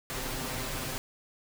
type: noise with comb filter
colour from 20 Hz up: pink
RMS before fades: -35 dBFS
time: 0.1-0.98 s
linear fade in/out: 0 ms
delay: 7.7 ms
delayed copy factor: +0.65
effects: none